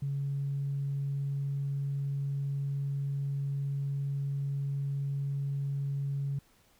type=tone; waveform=sine; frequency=139.6 Hz; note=C#3; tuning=13 cents sharp; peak=-29 dBFS; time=0.02-6.39 s; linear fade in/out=5 ms; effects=tanh soft clip ceiling -25 dBFS + pink hiss -65 dBFS RMS until 6.79 s